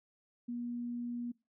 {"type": "tone", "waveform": "sine", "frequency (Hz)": 240.1, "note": "B3", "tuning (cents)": -49, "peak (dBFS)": -36, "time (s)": [0.48, 1.32], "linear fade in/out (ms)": 10, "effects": ["noise-tail reverb RT60 0.3 s tail -24 dB re dry"]}